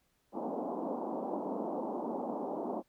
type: band-pass noise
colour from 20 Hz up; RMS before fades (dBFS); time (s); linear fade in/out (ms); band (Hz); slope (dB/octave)
pink; -37; 0.32-2.83; 50; 210 to 960; 48
effects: pink hiss -75 dBFS RMS until 2.88 s